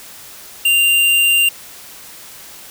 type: tone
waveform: square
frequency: 2785 Hz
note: F7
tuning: 5 cents flat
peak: -11 dBFS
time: 0.65-1.49 s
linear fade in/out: 5 ms
effects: white hiss -37 dBFS RMS until 2.7 s